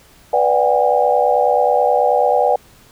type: chord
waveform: sine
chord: G# half-diminished seventh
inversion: first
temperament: equal with one note detuned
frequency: 493.9 / 587.3 / 740 / 809.3 Hz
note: B4 / D5 / F#5 / G#5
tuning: 0 / 0 / 0 / -45 cents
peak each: -17 dBFS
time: 0.33-2.56 s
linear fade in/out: 5 ms
effects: pink hiss -48 dBFS RMS until 2.91 s